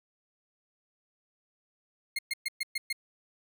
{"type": "tone bursts", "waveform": "30% pulse", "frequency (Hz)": 2135, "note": "C7", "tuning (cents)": 34, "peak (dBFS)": -26, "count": 6, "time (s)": [2.16, 2.928], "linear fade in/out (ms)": 5, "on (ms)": 28, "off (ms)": 120, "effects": []}